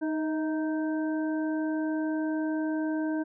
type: harmonic tone with a mistuned harmonic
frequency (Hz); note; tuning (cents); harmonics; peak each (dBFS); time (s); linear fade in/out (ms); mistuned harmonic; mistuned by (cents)
311.1; D#4; 0; 1 / 2 / 3 / 5; -27 / -37 / -42 / -41; 0.01-3.24; 20; 2; +36
effects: none